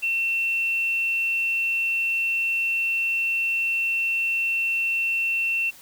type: tone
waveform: sine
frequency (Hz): 2700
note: E7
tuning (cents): +41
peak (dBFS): -21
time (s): 0.02-5.71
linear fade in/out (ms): 20
effects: white hiss -48 dBFS RMS until 5.81 s